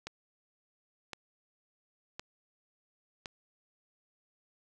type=click train; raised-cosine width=0.2 ms; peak=-22 dBFS; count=4; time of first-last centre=0.07-3.258 s; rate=0.941 Hz; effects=none